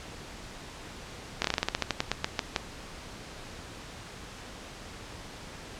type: slowing click train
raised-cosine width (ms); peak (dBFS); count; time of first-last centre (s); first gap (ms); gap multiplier
0.2; -8; 16; 1.42-2.562; 24; 1.15
effects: pink hiss -44 dBFS RMS until 5.79 s + low-pass 7000 Hz 12 dB/octave